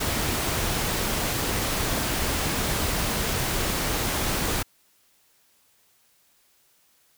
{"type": "noise", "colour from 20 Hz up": "pink", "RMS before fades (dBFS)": -26, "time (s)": [0, 4.63], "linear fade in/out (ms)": 10, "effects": ["white hiss -63 dBFS RMS until 7.17 s"]}